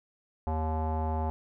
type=tone with low-pass filter; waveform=square; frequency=78.9 Hz; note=D#2; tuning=25 cents sharp; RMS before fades=-30 dBFS; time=0.47-1.3 s; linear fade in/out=0 ms; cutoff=830 Hz; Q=5.9; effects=none